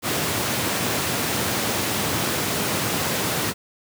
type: high-pass noise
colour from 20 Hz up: pink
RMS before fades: -24 dBFS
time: 0.02-3.54 s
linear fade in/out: 50 ms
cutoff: 100 Hz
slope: 24 dB/octave
effects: none